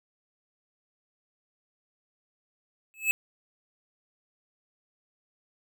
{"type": "tone with exponential growth", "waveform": "square", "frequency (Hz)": 2600, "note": "E7", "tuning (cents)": -24, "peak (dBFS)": -18, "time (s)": [2.94, 3.11], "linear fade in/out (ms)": 0, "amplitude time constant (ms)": 36, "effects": []}